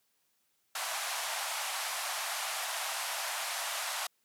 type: band-pass noise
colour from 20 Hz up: pink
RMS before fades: -36 dBFS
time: 0.75-4.07 s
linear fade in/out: 5 ms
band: 650 to 13000 Hz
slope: 48 dB/octave
effects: white hiss -75 dBFS RMS until 4.24 s + high-pass 80 Hz 12 dB/octave